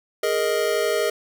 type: chord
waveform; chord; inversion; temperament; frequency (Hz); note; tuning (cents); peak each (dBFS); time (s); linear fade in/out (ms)
square; Ab suspended second; none; just; 415.3 / 467.2 / 623; Ab4 / Bb4 / Eb5; 0 / +4 / +2; -25; 0.23-1.1; 5
effects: none